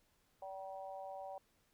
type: harmonic tone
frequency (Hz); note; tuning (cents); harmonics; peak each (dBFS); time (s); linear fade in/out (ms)
191.9; G3; -37; 3 / 4 / 5; -48 / -47 / -55; 0.42-1.38; 2
effects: pink hiss -75 dBFS RMS until 1.73 s